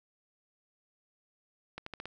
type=accelerating click train; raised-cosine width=0.3 ms; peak=-24 dBFS; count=5; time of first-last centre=1.78-2.056 s; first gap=84 ms; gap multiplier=0.87; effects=none